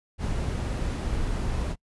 brown noise, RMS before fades -28 dBFS, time 0.18-1.76 s, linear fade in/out 50 ms, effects noise-tail reverb RT60 0.1 s tail -25 dB re dry + resampled to 24000 Hz

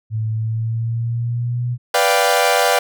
sine tone with pitch glide, 110 to 122.05 Hz, A2 to B2, 0 to -20 cents, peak -18 dBFS, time 0.1-1.78 s, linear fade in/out 50 ms, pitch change +180 cents, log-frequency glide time 0.31-1.65 s
sawtooth chord, G dominant seventh, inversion first, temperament equal, 493.9 / 587.3 / 698.5 / 784 Hz, B4 / D5 / F5 / G5, 0 / 0 / 0 / 0 cents, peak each -15 dBFS, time 1.94-2.79 s, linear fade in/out 5 ms
effects none

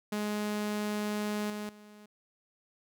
sawtooth tone with level steps, 209.4 Hz, G#3, 15 cents sharp, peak -27 / -32 / -47 dBFS, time 0.12-2.06 s, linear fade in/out 5 ms, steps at 1.5 / 1.69 s, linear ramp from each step 2 ms, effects none

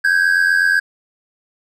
triangle tone pair together, 1557 / 1645 Hz, G6 / G#6, -12 / -17 cents, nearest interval minor second, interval 95 cents, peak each -13 dBFS, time 0.04-0.8 s, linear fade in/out 10 ms, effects none

